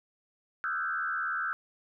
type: tone with frequency modulation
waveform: sine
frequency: 1434 Hz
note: F6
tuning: 45 cents sharp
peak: -29 dBFS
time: 0.64-1.53 s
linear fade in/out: 0 ms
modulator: 78.2 Hz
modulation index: 2
effects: none